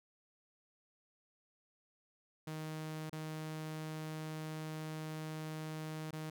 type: tone with dropouts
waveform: sawtooth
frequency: 156.4 Hz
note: D#3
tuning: 9 cents sharp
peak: -37 dBFS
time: 2.47-6.3 s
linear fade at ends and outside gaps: 5 ms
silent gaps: 3.097-3.127 / 6.109-6.129 s
effects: none